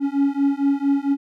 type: beating tone pair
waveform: triangle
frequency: 277.2 / 281.6 Hz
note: C#4 / C#4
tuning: 0 / +27 cents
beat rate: 4.4 Hz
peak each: -18 dBFS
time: 0-1.17 s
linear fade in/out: 50 ms
effects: none